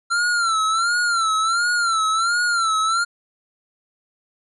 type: tone with vibrato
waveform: square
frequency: 1363 Hz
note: F6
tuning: 43 cents flat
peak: -18 dBFS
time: 0.1-3.05 s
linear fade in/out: 20 ms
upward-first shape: sine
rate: 1.4 Hz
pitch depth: 100 cents each way
effects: resampled to 24000 Hz